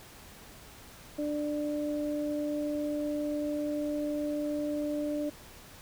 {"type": "tone pair together", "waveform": "sine", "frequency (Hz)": [296.2, 592], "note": ["D4", "D5"], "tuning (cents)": [15, 14], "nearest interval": "octave", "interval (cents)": 1199, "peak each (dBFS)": [-31, -34], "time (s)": [1.18, 5.3], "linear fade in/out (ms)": 10, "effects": ["pink hiss -51 dBFS RMS until 5.81 s"]}